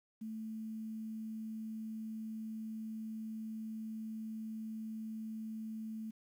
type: tone with quantisation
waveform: sine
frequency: 220 Hz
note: A3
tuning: in tune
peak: -40 dBFS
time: 0.21-6.11 s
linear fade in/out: 10 ms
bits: 11
effects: none